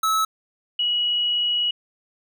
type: tone pair in turn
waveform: square / sine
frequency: 1299 / 2916 Hz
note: E6 / F#7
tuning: -26 / -26 cents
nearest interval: octave + major second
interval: 1400 cents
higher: second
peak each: -19 dBFS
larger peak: neither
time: 0.03-0.25 / 0.79-1.71 s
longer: second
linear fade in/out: 5 ms
effects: none